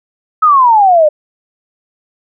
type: exponential sweep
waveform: sine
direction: down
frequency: 1300 to 587.3 Hz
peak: -4 dBFS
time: 0.42-1.09 s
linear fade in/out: 10 ms
effects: none